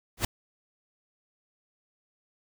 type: noise with exponential growth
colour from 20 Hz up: pink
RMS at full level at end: -20 dBFS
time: 0.17-0.25 s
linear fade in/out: 5 ms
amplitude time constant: 17 ms
effects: none